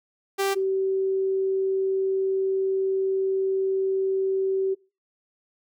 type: tone pair in turn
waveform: sawtooth / sine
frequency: 392 / 383.9 Hz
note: G4 / G4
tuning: 0 / -36 cents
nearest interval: unison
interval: 36 cents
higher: first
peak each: -18 / -21 dBFS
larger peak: first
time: 0.38-0.55 / 0.55-4.75 s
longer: second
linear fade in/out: 20 ms
effects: noise-tail reverb RT60 0.3 s tail -22 dB re dry